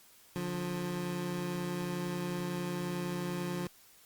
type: tone pair together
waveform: 25% pulse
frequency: 145.9 / 176.98 Hz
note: D3 / F3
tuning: -11 / +23 cents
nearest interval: minor third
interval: 334 cents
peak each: -37 / -31 dBFS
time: 0.36-3.67 s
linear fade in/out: 0 ms
effects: white hiss -60 dBFS RMS until 4.05 s + Opus 48 kbps